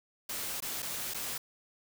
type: noise with dropouts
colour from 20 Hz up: white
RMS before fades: -37 dBFS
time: 0.29-1.38 s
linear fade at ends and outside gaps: 5 ms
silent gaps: 0.604-0.622 / 0.822-0.826 / 1.138-1.144 s
effects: none